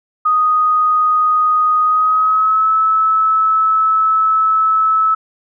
sine tone with pitch glide, 1244.5 to 1301.9 Hz, D#6 to E6, 0 to -22 cents, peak -10 dBFS, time 0.25-5.15 s, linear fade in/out 10 ms, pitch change +78 cents, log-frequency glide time 1.83-2.7 s, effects none

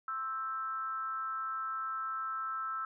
sine tone with frequency modulation, 1318.5 Hz, E6, in tune, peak -34 dBFS, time 0.08-2.85 s, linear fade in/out 2 ms, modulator 255 Hz, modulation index 0.47, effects none

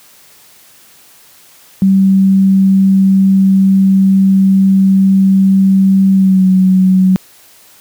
sine tone with pitch glide, 192.7 to 187.11 Hz, G3 to F#3, -29 to +20 cents, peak -5 dBFS, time 1.82-7.16 s, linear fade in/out 0 ms, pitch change -51 cents, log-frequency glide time 6.14-6.45 s, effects white hiss -43 dBFS RMS until 7.8 s + high-pass 80 Hz 12 dB/octave

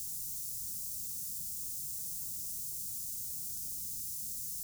white band-stop noise, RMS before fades -40 dBFS, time 0-4.63 s, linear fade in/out 0 ms, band 190 to 6100 Hz, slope 24 dB/octave, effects none

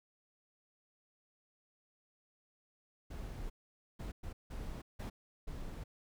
brown noise bursts at uneven times, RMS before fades -43 dBFS, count 6, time 3.1-3.5 / 3.99-4.12 / 4.23-4.33 / 4.5-4.82 / 4.99-5.1 / 5.47-5.84 s, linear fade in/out 10 ms, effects none

